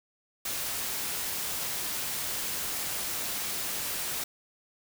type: noise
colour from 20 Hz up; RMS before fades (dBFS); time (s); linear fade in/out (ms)
white; -33; 0.45-4.24; 5
effects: none